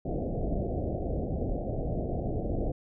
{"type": "low-pass noise", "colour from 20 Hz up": "pink", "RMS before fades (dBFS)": -31, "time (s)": [0.05, 2.72], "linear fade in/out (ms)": 5, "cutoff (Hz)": 730, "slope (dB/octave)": 96, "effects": []}